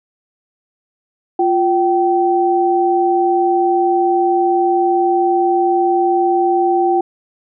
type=tone pair together; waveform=sine; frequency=350 / 772.2 Hz; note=F4 / G5; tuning=+4 / -26 cents; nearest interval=octave + major second; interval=1370 cents; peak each=-14 dBFS; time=1.39-7.01 s; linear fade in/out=5 ms; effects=none